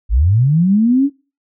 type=linear sweep; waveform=sine; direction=up; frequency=45.15 to 290 Hz; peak=-9 dBFS; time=0.09-1.1 s; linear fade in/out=50 ms; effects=noise-tail reverb RT60 0.3 s tail -21 dB re dry